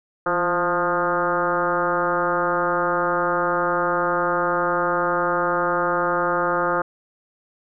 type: tone with frequency modulation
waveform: sine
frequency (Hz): 880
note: A5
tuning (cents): 0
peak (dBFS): -18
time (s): 0.26-6.82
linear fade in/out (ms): 5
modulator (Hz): 178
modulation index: 3.2
effects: none